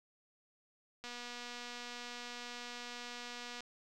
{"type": "click train", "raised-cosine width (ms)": 0.2, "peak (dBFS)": -29, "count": 622, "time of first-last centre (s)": [1.04, 3.606], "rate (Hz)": 242, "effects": []}